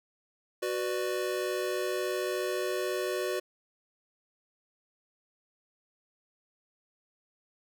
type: chord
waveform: square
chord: B minor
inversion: second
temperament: just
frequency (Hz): 370.4 / 493.9 / 592.7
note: F#4 / B4 / D5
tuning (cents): +2 / 0 / +16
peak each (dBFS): -33 / -36 / -36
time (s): 0.62-3.4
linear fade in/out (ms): 10
effects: none